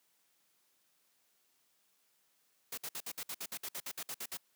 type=noise bursts; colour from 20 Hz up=white; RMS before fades=-41 dBFS; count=15; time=2.72-4.372 s; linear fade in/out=5 ms; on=56 ms; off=58 ms; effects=white hiss -74 dBFS RMS until 4.55 s + high-pass 150 Hz 12 dB/octave